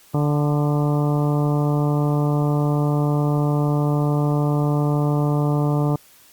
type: harmonic tone with a mistuned harmonic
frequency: 146.83 Hz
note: D3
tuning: in tune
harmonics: 1 / 2 / 3 / 4 / 5 / 6 / 7 / 8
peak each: -18 / -24 / -28 / -30 / -32 / -34 / -35 / -36 dBFS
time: 0.14-5.96 s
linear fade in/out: 5 ms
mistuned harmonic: 8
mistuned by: +30 cents
effects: white hiss -51 dBFS RMS until 6.32 s + Opus 48 kbps